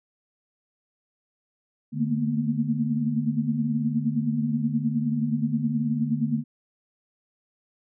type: tone cluster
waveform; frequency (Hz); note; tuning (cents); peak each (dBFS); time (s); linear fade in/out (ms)
sine; 148.2 / 221.3 / 230.1 / 240.3; D3 / A3 / A#3 / B3; +16 / +10 / -22 / -47; -28; 1.92-6.44; 50
effects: none